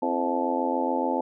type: harmonic tone with a mistuned harmonic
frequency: 87 Hz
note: F2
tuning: 6 cents flat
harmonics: 3 / 4 / 5 / 6 / 7 / 8 / 9 / 10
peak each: -29 / -32 / -35 / -30 / -34 / -34 / -38 / -28 dBFS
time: 0.02-1.21 s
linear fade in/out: 5 ms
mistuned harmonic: 4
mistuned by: -75 cents
effects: none